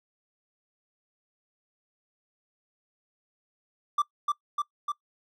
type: tone with echo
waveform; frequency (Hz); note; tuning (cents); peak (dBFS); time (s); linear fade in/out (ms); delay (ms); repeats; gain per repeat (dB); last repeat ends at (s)
triangle; 1174.7; D6; 0; -19; 3.98-4.02; 5; 300; 3; -2; 4.92
effects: noise-tail reverb RT60 0.1 s tail -21 dB re dry